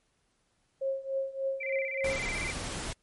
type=tone with tremolo; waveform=sine; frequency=539 Hz; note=C#5; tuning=49 cents flat; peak=-26 dBFS; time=0.81-2.19 s; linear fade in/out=10 ms; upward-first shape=triangle; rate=3.4 Hz; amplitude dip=90%
type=tone with vibrato; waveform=sine; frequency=2193 Hz; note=C#7; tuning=19 cents flat; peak=-33 dBFS; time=1.6-2.52 s; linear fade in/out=10 ms; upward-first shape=square; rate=16 Hz; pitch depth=110 cents each way
type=noise; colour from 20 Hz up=pink; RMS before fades=-36 dBFS; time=2.04-2.93 s; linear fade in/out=5 ms
effects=pink hiss -73 dBFS RMS until 3.02 s + MP3 48 kbps